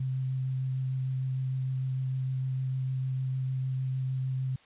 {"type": "tone with vibrato", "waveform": "sine", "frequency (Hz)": 130.81, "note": "C3", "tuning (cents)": 0, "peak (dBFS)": -28, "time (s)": [0, 4.56], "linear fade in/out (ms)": 5, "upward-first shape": "sine", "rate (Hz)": 6.6, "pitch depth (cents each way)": 10, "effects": ["white hiss -59 dBFS RMS until 4.65 s", "resampled to 8000 Hz"]}